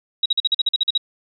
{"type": "tone bursts", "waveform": "sine", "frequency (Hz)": 3836, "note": "A#7", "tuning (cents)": 49, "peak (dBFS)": -14, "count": 11, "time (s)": [0.23, 0.978], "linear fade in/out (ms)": 5, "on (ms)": 28, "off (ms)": 44, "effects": []}